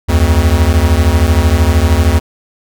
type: beating tone pair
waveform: square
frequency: 73.4 / 86.4 Hz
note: D2 / F2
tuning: 0 / -18 cents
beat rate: 13 Hz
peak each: -11 dBFS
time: 0.08-2.2 s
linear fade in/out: 20 ms
effects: none